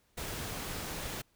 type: noise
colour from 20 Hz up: pink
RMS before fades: -39 dBFS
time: 0.17-1.22 s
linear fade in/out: 10 ms
effects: pink hiss -71 dBFS RMS until 1.35 s